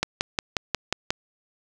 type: click train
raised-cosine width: 0.2 ms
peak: -5 dBFS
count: 7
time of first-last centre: 0.03-1.105 s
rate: 5.58 Hz
effects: none